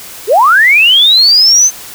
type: linear sweep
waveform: sine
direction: up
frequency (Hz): 358.9 to 6300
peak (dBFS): -3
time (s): 0.27-1.71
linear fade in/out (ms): 50
effects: white hiss -29 dBFS RMS until 1.94 s